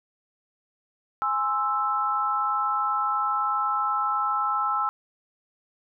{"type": "chord", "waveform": "sine", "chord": "Ab augmented", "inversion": "none", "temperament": "equal", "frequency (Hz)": [830.6, 1046.5, 1318.5], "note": ["Ab5", "C6", "E6"], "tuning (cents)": [0, 0, 0], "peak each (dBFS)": [-29, -30, -24], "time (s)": [1.22, 4.89], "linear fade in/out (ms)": 0, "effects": []}